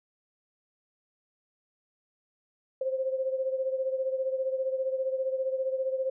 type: beating tone pair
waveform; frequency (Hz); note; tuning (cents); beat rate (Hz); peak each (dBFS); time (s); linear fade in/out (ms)
sine; 523.3 / 538.3; C5 / C5; 0 / +49; 15; -28 / -34; 2.81-6.1; 5
effects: none